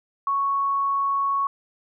sine tone, 1108.7 Hz, C#6, in tune, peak -20 dBFS, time 0.27-1.47 s, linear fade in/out 2 ms, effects none

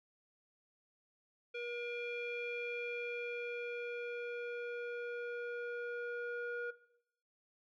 square tone with low-pass filter sweep, 478.7 Hz, A#4, 46 cents sharp, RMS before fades -42 dBFS, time 1.54-6.71 s, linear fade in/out 10 ms, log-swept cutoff 2700 to 1600 Hz, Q 5.3, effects noise-tail reverb RT60 0.7 s tail -17 dB re dry

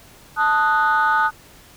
sine chord, D# diminished, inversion second, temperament equal, 880 / 1244.5 / 1480 Hz, A5 / D#6 / F#6, 0 / 0 / 0 cents, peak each -18 dBFS, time 0.36-1.31 s, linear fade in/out 50 ms, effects tanh soft clip ceiling -9 dBFS + pink hiss -47 dBFS RMS until 1.76 s

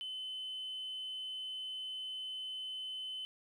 sine tone, 3040 Hz, F#7, 46 cents sharp, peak -38 dBFS, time 0.01-3.25 s, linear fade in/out 0 ms, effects tanh soft clip ceiling -36 dBFS + 12-bit

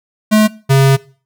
square tone pair in turn, 214.7 / 135.76 Hz, A3 / C#3, -42 / -36 cents, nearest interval minor sixth, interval 794 cents, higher first, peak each -7 dBFS, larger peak neither, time 0.31-0.48 / 0.69-0.97 s, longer second, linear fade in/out 20 ms, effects noise-tail reverb RT60 0.4 s tail -21 dB re dry

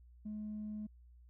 triangle tone with tanh clipping, 212.2 Hz, G#3, 38 cents sharp, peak -40 dBFS, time 0.25-0.87 s, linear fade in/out 10 ms, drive 5 dB, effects added 60 Hz sine -57 dBFS peak until 1.29 s

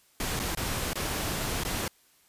pink noise with dropouts, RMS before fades -31 dBFS, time 0.2-1.88 s, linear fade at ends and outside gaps 2 ms, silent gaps 0.393-0.398 / 0.55-0.572 / 0.933-0.955 / 1.636-1.649 s, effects white hiss -63 dBFS RMS until 2.28 s + resampled to 32000 Hz

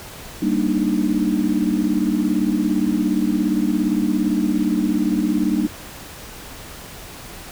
sine chord, Eb major seventh, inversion first, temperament equal, 196 / 233.1 / 293.7 / 311.1 Hz, G3 / Bb3 / D4 / Eb4, 0 / 0 / 0 / 0 cents, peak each -22 dBFS, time 0.42-5.67 s, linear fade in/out 5 ms, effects pink hiss -37 dBFS RMS until 7.51 s

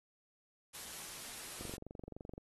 white noise, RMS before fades -47 dBFS, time 0.73-1.77 s, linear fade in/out 20 ms
click train, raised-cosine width 2 ms, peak -33 dBFS, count 19, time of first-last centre 1.61-2.379 s, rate 23.4 Hz
effects AAC 32 kbps

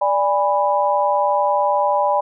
sine chord, G# diminished, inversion second, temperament equal with one note detuned, 587.3 / 818.7 / 987.8 Hz, D5 / G#5 / B5, 0 / -25 / 0 cents, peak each -19 dBFS, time 0.01-2.21 s, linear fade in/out 10 ms, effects none

